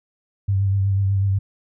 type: tone with vibrato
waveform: sine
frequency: 98 Hz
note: G2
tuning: in tune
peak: -16 dBFS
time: 0.48-1.39 s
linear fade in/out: 10 ms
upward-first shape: triangle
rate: 8.1 Hz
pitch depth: 39 cents each way
effects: none